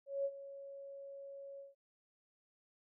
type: tone with ADSR envelope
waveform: sine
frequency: 554.4 Hz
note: C#5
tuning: in tune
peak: -32 dBFS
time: 0.06-1.75 s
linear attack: 190 ms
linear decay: 52 ms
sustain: -15 dB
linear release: 160 ms
effects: none